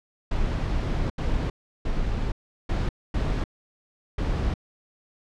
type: noise bursts at uneven times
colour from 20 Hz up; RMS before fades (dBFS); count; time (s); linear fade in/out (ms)
brown; -25; 6; 0.31-1.1 / 1.18-1.5 / 1.85-2.32 / 2.69-2.89 / 3.14-3.44 / 4.18-4.54; 5
effects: low-pass 5000 Hz 12 dB/octave